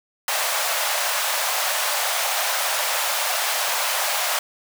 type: high-pass noise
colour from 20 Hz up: pink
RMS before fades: -23 dBFS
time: 0.28-4.39 s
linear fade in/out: 2 ms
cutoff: 580 Hz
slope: 48 dB/octave
effects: none